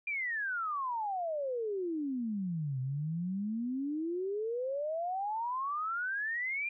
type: exponential two-way sweep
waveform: sine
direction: down then up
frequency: 2424 to 127 to 2424 Hz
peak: -32 dBFS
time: 0.07-6.69 s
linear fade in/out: 5 ms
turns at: 2.8 s
effects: none